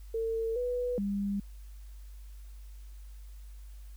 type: tone with pitch steps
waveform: sine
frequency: 451.6 / 492.2 / 200.5 Hz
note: A4 / B4 / G3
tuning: +45 / -6 / +39 cents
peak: -29 dBFS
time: 0.14-1.4 s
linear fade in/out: 5 ms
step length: 420 ms
effects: added 50 Hz sine -44 dBFS peak until 3.96 s + white hiss -64 dBFS RMS until 3.96 s